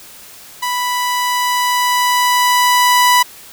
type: tone with level ramp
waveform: sawtooth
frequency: 987.8 Hz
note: B5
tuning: in tune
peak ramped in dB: -13 to -4 dBFS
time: 0.62-3.23 s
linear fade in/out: 10 ms
effects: white hiss -38 dBFS RMS until 3.52 s